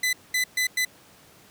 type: tone bursts at uneven times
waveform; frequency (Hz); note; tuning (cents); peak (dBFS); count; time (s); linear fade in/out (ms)
sawtooth; 2007; B6; +27; -18; 4; 0.03-0.13 / 0.34-0.44 / 0.57-0.67 / 0.77-0.85; 5
effects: pink hiss -53 dBFS RMS until 1.5 s + high-pass 100 Hz 12 dB/octave